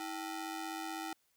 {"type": "ring-modulated tone", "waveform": "sawtooth", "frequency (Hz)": 550, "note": "C#5", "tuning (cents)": -14, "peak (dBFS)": -32, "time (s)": [0, 1.13], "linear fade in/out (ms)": 2, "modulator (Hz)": 227, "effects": ["white hiss -75 dBFS RMS until 1.36 s"]}